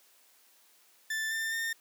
40% pulse tone with pitch steps, 1764 / 1790.7 / 1817.8 Hz, A6 / A6 / A#6, +4 / +30 / -44 cents, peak -30 dBFS, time 1.1-1.73 s, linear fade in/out 5 ms, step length 210 ms, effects white hiss -63 dBFS RMS until 1.8 s + high-pass 300 Hz 12 dB/octave

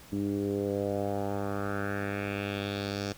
10% pulse tone with low-pass filter sweep, 100.4 Hz, G2, 42 cents sharp, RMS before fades -32 dBFS, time 0.12-3.13 s, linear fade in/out 10 ms, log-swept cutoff 270 to 5700 Hz, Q 2.9, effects pink hiss -52 dBFS RMS until 3.17 s

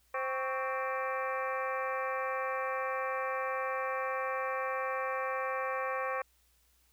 harmonic tone with a mistuned harmonic, 261.6 Hz, C4, in tune, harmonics 2 / 3 / 4 / 5 / 6 / 7 / 8 / 9 / 10, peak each -36 / -41 / -36 / -44 / -45 / -41 / -52 / -44 / -55 dBFS, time 0.14-6.22 s, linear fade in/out 5 ms, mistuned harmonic 4, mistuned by +110 cents, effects added 60 Hz sine -70 dBFS peak until 6.92 s + white hiss -70 dBFS RMS until 6.92 s

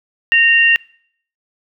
sine tone pair together, 1848.8 / 2770 Hz, A#6 / F7, -15 / -15 cents, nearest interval perfect fifth, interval 700 cents, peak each -11 dBFS, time 0.32-0.76 s, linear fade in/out 0 ms, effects noise-tail reverb RT60 0.6 s tail -24 dB re dry

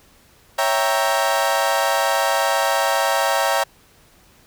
30% pulse chord, C# diminished seventh, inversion none, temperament equal, 554.4 / 659.3 / 784 / 932.3 Hz, C#5 / E5 / G5 / Bb5, 0 / 0 / 0 / 0 cents, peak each -20 dBFS, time 0.58-3.64 s, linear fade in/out 10 ms, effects pink hiss -53 dBFS RMS until 4.46 s

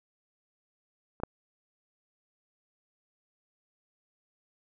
clicks, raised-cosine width 1 ms, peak -30 / -14 dBFS, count 2, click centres 1.201 / 1.235 s, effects none

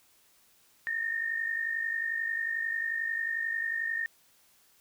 sine tone pair together, 1784.8 / 1836 Hz, A6 / A#6, +24 / -27 cents, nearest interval unison, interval 49 cents, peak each -36 / -30 dBFS, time 0.87-4.06 s, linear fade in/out 0 ms, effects white hiss -64 dBFS RMS until 4.8 s

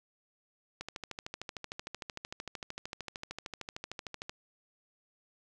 click train, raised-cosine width 0.2 ms, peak -22 dBFS, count 47, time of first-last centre 0.81-4.295 s, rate 13.2 Hz, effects none

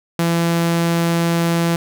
sawtooth tone, 168.6 Hz, E3, 39 cents sharp, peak -11 dBFS, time 0.19-1.76 s, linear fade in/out 2 ms, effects none

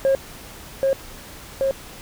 sine tone with echo, 540 Hz, C#5, 45 cents flat, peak -12 dBFS, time 0.05-0.15 s, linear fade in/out 0 ms, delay 780 ms, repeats 2, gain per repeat -2 dB, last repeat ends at 1.71 s, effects tanh soft clip ceiling -13 dBFS + pink hiss -40 dBFS RMS until 2.01 s

